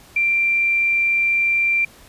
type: tone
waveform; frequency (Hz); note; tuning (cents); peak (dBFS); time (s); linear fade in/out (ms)
sine; 2362; D7; +9; -15; 0.16-1.85; 5
effects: pink hiss -47 dBFS RMS until 2.08 s + resampled to 32000 Hz